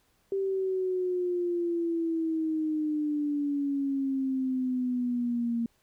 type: exponential sweep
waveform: sine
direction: down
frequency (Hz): 392 to 231.4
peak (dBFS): -26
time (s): 0.32-5.66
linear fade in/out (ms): 2
effects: pink hiss -69 dBFS RMS until 5.82 s